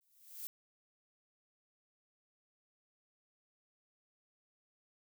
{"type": "noise with exponential growth", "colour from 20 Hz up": "violet", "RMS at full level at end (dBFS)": -41, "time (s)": [0.01, 0.47], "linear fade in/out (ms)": 0, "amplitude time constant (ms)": 100, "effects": []}